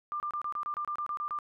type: tone bursts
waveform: sine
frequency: 1193 Hz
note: D6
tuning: 27 cents sharp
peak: -31 dBFS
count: 12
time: 0.12-1.388 s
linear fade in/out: 0 ms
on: 80 ms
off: 28 ms
effects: none